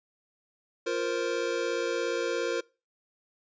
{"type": "chord", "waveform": "square", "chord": "F suspended fourth", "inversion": "none", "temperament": "equal", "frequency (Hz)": [349.2, 466.2, 523.3], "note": ["F4", "Bb4", "C5"], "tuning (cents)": [0, 0, 0], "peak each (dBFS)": [-34, -31, -34], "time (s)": [0.86, 2.61], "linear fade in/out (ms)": 10, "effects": ["noise-tail reverb RT60 0.3 s tail -23 dB re dry", "resampled to 16000 Hz"]}